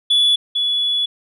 sine tone pair in turn, 3428 / 3412 Hz, A7 / G#7, -46 / +46 cents, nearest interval unison, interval 8 cents, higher first, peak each -9 / -15 dBFS, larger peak first, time 0.1-0.36 / 0.55-1.06 s, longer second, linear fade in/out 10 ms, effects tanh soft clip ceiling -10 dBFS

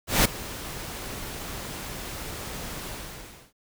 pink noise with ADSR envelope, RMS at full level -17 dBFS, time 0.07-3.53 s, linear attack 180 ms, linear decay 8 ms, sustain -19 dB, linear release 660 ms, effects none

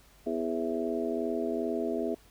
harmonic tone with a mistuned harmonic, 82.41 Hz, E2, in tune, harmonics 3 / 4 / 5 / 6 / 7 / 8, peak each -34 / -35 / -33 / -42 / -45 / -35 dBFS, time 0.26-2.15 s, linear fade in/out 10 ms, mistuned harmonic 7, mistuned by -58 cents, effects added 50 Hz sine -60 dBFS peak until 2.3 s + pink hiss -60 dBFS RMS until 2.3 s

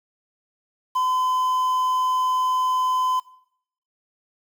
triangle tone with quantisation, 1018 Hz, C6, 48 cents flat, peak -17 dBFS, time 0.95-3.2 s, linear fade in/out 10 ms, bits 7, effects noise-tail reverb RT60 0.7 s tail -20 dB re dry

